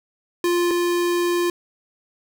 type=tone pair in turn; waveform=square; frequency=349.2 / 349.2 Hz; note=F4 / F4; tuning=0 / 0 cents; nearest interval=unison; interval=0 cents; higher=neither; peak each=-18 / -19 dBFS; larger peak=first; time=0.44-0.71 / 0.71-1.5 s; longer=second; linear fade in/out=2 ms; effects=none